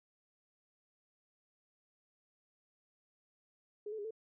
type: tone with pitch steps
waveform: sine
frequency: 417.1 / 437.5 / 408.7 / 443.6 Hz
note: G#4 / A4 / G#4 / A4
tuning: +7 / -10 / -28 / +14 cents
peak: -39 dBFS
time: 3.86-4.108 s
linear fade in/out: 5 ms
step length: 62 ms
effects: none